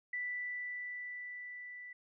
sine tone with level ramp, 1975.5 Hz, B6, in tune, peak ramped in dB -35 to -46 dBFS, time 0.13-1.93 s, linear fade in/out 5 ms, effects none

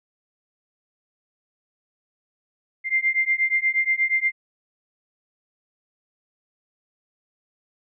sine beating tone pair, 2093 / 2101.4 Hz, C7 / C7, 0 / +7 cents, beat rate 8.4 Hz, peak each -22 dBFS, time 2.84-4.32 s, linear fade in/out 50 ms, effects none

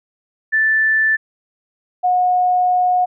sine tone pair in turn, 1760 / 726 Hz, A6 / F#5, 0 / -33 cents, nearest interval octave + minor third, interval 1533 cents, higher first, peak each -12 dBFS, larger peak neither, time 0.52-1.17 / 2.03-3.06 s, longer second, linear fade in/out 20 ms, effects none

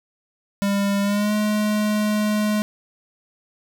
square tone with pitch glide, 200 to 211.2 Hz, G3 to G#3, +35 to +29 cents, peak -19 dBFS, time 0.62-2.62 s, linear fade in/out 0 ms, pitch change +94 cents, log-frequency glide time 1.02-1.33 s, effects 8-bit

